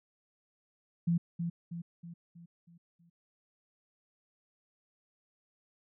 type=tone with echo; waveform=sine; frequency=170 Hz; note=F3; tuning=46 cents flat; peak=-25 dBFS; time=1.07-1.18 s; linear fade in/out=10 ms; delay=320 ms; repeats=6; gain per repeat=-6 dB; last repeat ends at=3.1 s; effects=none